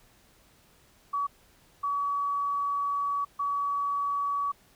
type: tone bursts at uneven times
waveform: sine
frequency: 1136 Hz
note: C#6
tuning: 42 cents sharp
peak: -26 dBFS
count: 3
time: 1.13-1.27 / 1.83-3.25 / 3.39-4.52 s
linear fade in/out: 10 ms
effects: pink hiss -61 dBFS RMS until 4.75 s